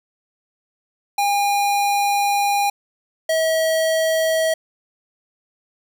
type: tone pair in turn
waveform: square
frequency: 810 / 642.9 Hz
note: G#5 / E5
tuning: -43 / -43 cents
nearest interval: major third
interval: 400 cents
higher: first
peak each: -17 dBFS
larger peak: neither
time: 1.18-2.7 / 3.29-4.54 s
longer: first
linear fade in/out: 5 ms
effects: 9-bit